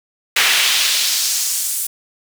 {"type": "noise with high-pass filter sweep", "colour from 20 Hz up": "brown", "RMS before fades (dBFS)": -17, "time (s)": [0.36, 1.87], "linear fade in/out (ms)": 5, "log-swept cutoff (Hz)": [2100, 10000], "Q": 1.3, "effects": []}